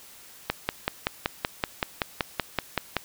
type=click train; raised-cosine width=0.3 ms; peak=-7 dBFS; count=14; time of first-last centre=0.5-2.967 s; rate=5.27 Hz; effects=white hiss -49 dBFS RMS until 3.04 s